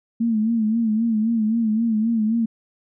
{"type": "tone with vibrato", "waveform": "sine", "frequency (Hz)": 223.1, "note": "A3", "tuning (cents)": 24, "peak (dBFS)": -17, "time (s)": [0.2, 2.46], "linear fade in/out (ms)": 10, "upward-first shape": "sine", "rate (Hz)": 3.8, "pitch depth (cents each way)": 79, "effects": []}